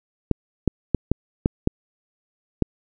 clicks, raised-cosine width 3 ms, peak -4 dBFS, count 7, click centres 0.313 / 0.677 / 0.947 / 1.116 / 1.459 / 1.674 / 2.623 s, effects none

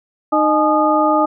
harmonic tone with a mistuned harmonic, 307.1 Hz, D#4, 23 cents flat, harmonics 1 / 2 / 3 / 4, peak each -17 / -17 / -17 / -17 dBFS, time 0.32-1.26 s, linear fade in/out 10 ms, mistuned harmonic 3, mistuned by -140 cents, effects none

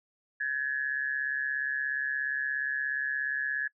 sine tone with amplitude modulation, 1693 Hz, G#6, 33 cents sharp, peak -25 dBFS, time 0.4-3.68 s, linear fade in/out 10 ms, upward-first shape sine, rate 137 Hz, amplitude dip 70%, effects noise-tail reverb RT60 0.1 s tail -25 dB re dry

